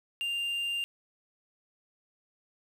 triangle tone with quantisation, 2794 Hz, F7, in tune, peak -28 dBFS, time 0.21-0.84 s, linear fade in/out 0 ms, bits 9, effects none

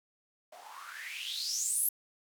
blue noise with band-pass filter sweep, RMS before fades -36 dBFS, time 0.52-1.89 s, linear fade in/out 5 ms, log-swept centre 630 to 12000 Hz, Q 8.2, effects none

